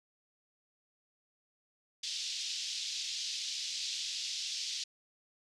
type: band-pass noise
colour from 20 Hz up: white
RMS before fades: -38 dBFS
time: 2.03-4.84 s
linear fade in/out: 5 ms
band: 3200 to 5600 Hz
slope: 24 dB/octave
effects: low-pass 9000 Hz 12 dB/octave